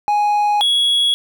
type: tone pair in turn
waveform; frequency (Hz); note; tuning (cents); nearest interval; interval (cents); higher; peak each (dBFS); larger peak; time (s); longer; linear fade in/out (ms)
triangle; 830.6 / 3344; G#5 / G#7; 0 / +11; 2 octaves; 2411; second; -11; neither; 0.08-0.61 / 0.61-1.14; neither; 0
effects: none